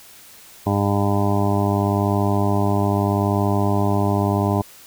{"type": "harmonic tone", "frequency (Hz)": 100.8, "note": "G2", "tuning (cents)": 49, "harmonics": [1, 2, 3, 4, 6, 7, 8, 9, 10], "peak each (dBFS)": [-20, -23, -25, -26, -28, -28, -29, -30, -30], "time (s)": [0.66, 4.62], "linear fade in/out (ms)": 10, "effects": ["white hiss -45 dBFS RMS until 4.86 s"]}